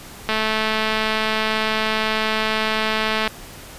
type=click train; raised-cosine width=0.3 ms; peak=-5 dBFS; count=652; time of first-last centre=0.29-3.276 s; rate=218 Hz; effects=pink hiss -39 dBFS RMS until 3.78 s + resampled to 32000 Hz

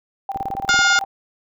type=tone with tremolo; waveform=sine; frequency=784 Hz; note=G5; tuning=in tune; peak=-21 dBFS; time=0.29-1.05 s; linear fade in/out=2 ms; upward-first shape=square; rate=18 Hz; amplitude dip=80%
type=click train; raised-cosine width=2 ms; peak=-18 dBFS; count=10; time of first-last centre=0.36-0.791 s; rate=20.9 Hz
type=harmonic tone; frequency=710 Hz; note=F5; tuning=28 cents sharp; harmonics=2 / 3 / 4 / 5 / 6 / 7 / 8 / 9 / 10; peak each=-14 / -26 / -28 / -23 / -29 / -27 / -29 / -32 / -28 dBFS; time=0.69-0.99 s; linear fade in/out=0 ms
effects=none

